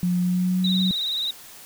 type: tone with pitch glide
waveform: sine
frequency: 178.4 to 186.51 Hz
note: F3 to F#3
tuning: +37 to +14 cents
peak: -19 dBFS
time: 0.03-0.91 s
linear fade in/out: 0 ms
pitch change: +77 cents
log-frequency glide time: 0.19-0.77 s
type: tone with vibrato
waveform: sine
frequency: 3800 Hz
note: A#7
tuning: 33 cents sharp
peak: -23 dBFS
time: 0.64-1.31 s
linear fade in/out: 5 ms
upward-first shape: triangle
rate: 19 Hz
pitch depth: 85 cents each way
effects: white hiss -44 dBFS RMS until 1.65 s